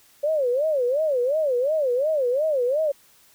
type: tone with vibrato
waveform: sine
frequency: 554.4 Hz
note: C#5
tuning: in tune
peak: -19 dBFS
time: 0.23-2.92 s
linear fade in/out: 10 ms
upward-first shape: sine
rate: 2.8 Hz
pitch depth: 240 cents each way
effects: white hiss -56 dBFS RMS until 3.34 s